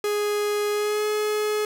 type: tone with pitch glide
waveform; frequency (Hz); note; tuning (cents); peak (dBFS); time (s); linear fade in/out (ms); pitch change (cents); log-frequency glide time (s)
45% pulse; 415.3 to 423.5; G#4 to G#4; 0 to +34; -22; 0.04-1.65; 2; +34; 0.71-1.06
effects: none